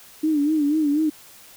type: tone with vibrato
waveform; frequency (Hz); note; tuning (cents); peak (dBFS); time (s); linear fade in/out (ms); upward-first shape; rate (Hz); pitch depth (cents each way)
sine; 300.3; D4; +39; -17; 0.23-1.1; 10; sine; 4.1; 92
effects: white hiss -47 dBFS RMS until 1.56 s